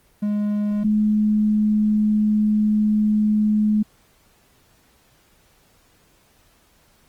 triangle / sine tone pair in turn, 207.7 / 212.3 Hz, G#3 / G#3, 0 / +38 cents, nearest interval unison, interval 38 cents, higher second, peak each -17 / -15 dBFS, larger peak second, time 0.22-0.84 / 0.84-3.83 s, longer second, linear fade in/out 10 ms, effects pink hiss -58 dBFS RMS until 7.08 s + Opus 24 kbps

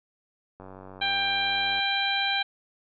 click train, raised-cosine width 1 ms, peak -30 dBFS, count 114, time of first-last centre 0.6-1.792 s, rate 94.8 Hz
harmonic tone, 792 Hz, G5, 18 cents sharp, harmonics 1 / 2 / 3 / 4 / 5, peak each -30 / -30 / -30 / -30 / -30 dBFS, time 1.01-2.43 s, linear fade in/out 10 ms
effects none

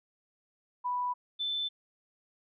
sine tone pair in turn, 987 / 3526 Hz, B5 / A7, -1 / +3 cents, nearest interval octave + minor seventh, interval 2204 cents, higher second, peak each -29 / -30 dBFS, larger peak first, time 0.84-1.14 / 1.39-1.69 s, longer neither, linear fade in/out 20 ms, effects none

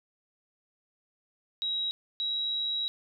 sine tone pair in turn, 3842 / 3862 Hz, B7 / B7, -48 / -39 cents, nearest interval unison, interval 9 cents, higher second, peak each -28 dBFS, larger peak neither, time 1.62-1.91 / 2.2-2.88 s, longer second, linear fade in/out 0 ms, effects none

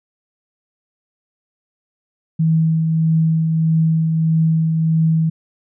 sine tone with tremolo, 161 Hz, E3, 41 cents flat, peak -11 dBFS, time 2.39-5.3 s, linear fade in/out 10 ms, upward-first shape triangle, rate 1.6 Hz, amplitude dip 35%, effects none

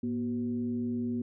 sine tone with frequency modulation, 240.6 Hz, B3, 45 cents flat, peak -29 dBFS, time 0.03-1.22 s, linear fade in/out 5 ms, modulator 136 Hz, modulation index 0.52, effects none

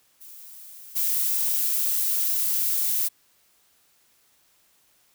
violet noise with level steps, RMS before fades -44 / -24 dBFS, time 0.2-3.09 s, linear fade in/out 20 ms, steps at 0.95 s, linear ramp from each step 20 ms, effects white hiss -63 dBFS RMS until 5.14 s

